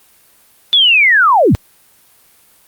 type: linear sweep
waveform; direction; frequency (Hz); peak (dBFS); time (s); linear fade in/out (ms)
sine; down; 3520 to 58.6; -6; 0.73-1.55; 0
effects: white hiss -49 dBFS RMS until 2.67 s + Opus 32 kbps